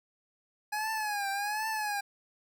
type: tone with vibrato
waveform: 25% pulse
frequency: 834 Hz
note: G#5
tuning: 7 cents sharp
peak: -27 dBFS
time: 0.72-2.01 s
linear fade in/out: 10 ms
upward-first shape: triangle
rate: 1.3 Hz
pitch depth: 110 cents each way
effects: none